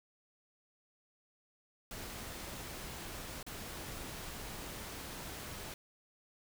pink noise with dropouts, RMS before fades -45 dBFS, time 1.91-5.74 s, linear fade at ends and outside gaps 2 ms, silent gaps 3.429-3.465 s, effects none

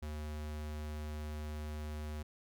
square tone, 75.7 Hz, D#2, 47 cents flat, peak -40 dBFS, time 0.02-2.23 s, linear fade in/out 10 ms, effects none

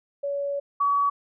sine tone pair in turn, 565 / 1134.6 Hz, C#5 / C#6, +33 / +40 cents, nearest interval octave, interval 1207 cents, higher second, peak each -25 / -19 dBFS, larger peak second, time 0.23-0.6 / 0.8-1.1 s, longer first, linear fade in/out 10 ms, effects none

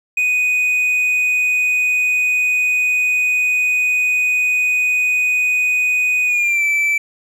triangle tone with pitch glide, 2489 to 2322 Hz, D#7 to D7, 0 to -20 cents, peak -12 dBFS, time 0.17-6.98 s, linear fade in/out 5 ms, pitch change -120 cents, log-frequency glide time 6.25-6.64 s, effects 8-bit

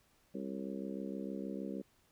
harmonic tone with a mistuned harmonic, 66.5 Hz, C2, 29 cents sharp, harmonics 3 / 4 / 5 / 6 / 7 / 8, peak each -42 / -44 / -46 / -48 / -49 / -50 dBFS, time 0.34-1.82 s, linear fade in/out 10 ms, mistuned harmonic 8, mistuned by +53 cents, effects pink hiss -71 dBFS RMS until 2.11 s

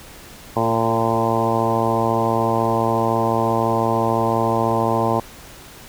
harmonic tone with a mistuned harmonic, 114.1 Hz, A#2, 37 cents flat, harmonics 1 / 2 / 3 / 4 / 5 / 6 / 7 / 8 / 9, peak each -25 / -25 / -25 / -25 / -25 / -25 / -25 / -25 / -25 dBFS, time 0.56-5.2 s, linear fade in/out 5 ms, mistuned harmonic 4, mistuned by -15 cents, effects pink hiss -41 dBFS RMS until 5.88 s

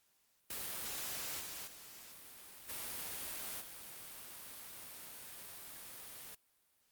white noise with level steps, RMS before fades -42 / -46 / -54 / -43 / -50 dBFS, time 0.5-6.35 s, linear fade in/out 5 ms, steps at 1.39 / 1.66 / 2.68 / 3.6 s, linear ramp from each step 20 ms, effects white hiss -75 dBFS RMS until 6.91 s + Opus 48 kbps

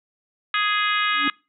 harmonic tone, 416.3 Hz, G#4, 4 cents sharp, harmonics 3 / 4 / 5 / 6 / 7 / 8 / 9, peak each -23 / -25 / -27 / -29 / -30 / -31 / -32 dBFS, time 0.54-1.3 s, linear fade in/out 2 ms
triangle tone with exponential growth, 283.4 Hz, C#4, 38 cents sharp, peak -19 dBFS, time 1.1-1.28 s, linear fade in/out 2 ms, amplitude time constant 38 ms
effects noise-tail reverb RT60 0.3 s tail -25 dB re dry

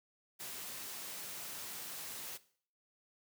white noise, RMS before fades -45 dBFS, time 0.39-2.38 s, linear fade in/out 20 ms, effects noise-tail reverb RT60 0.5 s tail -17 dB re dry + high-pass 100 Hz 12 dB/octave

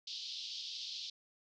white band-pass noise, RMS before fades -44 dBFS, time 0.07-1.1 s, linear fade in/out 5 ms, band 3100 to 5100 Hz, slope 48 dB/octave, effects none

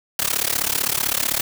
white noise with amplitude modulation, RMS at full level -18 dBFS, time 0.19-1.41 s, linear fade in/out 2 ms, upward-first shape sine, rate 35.7 Hz, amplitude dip 95%, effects none

